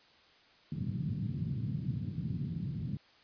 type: band-pass noise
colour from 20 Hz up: pink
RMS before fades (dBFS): -36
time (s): 0.72-2.97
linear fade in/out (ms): 2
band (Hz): 110 to 190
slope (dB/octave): 24
effects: white hiss -62 dBFS RMS until 3.23 s + resampled to 11025 Hz